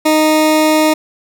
20% pulse tone, 310 Hz, D#4, 6 cents flat, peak -4 dBFS, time 0.05-0.94 s, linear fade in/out 10 ms, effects none

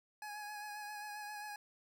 25% pulse tone with vibrato, 836 Hz, G#5, 11 cents sharp, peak -40 dBFS, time 0.22-1.56 s, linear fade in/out 2 ms, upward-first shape sine, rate 7.5 Hz, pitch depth 25 cents each way, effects none

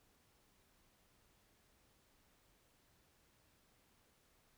silence, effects pink hiss -73 dBFS RMS until 4.57 s

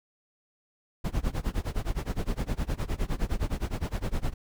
brown noise with tremolo, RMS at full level -26 dBFS, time 1.04-4.34 s, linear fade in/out 10 ms, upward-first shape sine, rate 9.7 Hz, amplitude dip 95%, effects none

